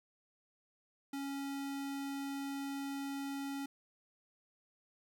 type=tone; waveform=square; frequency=277.2 Hz; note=C#4; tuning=in tune; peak=-39 dBFS; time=1.13-3.66 s; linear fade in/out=5 ms; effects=13-bit